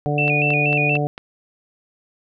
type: harmonic tone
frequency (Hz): 146.83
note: D3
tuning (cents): 0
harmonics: 1 / 2 / 3 / 4 / 5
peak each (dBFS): -21 / -27 / -26 / -27 / -26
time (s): 0.06-1.07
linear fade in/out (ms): 0
type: tone with vibrato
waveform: sine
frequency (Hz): 2563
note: E7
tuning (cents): -49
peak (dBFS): -18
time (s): 0.18-0.97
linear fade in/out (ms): 2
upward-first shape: square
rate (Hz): 4.2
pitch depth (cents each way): 70
type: click train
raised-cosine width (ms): 0.3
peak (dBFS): -16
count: 5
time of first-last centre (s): 0.28-1.179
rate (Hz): 4.45
effects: none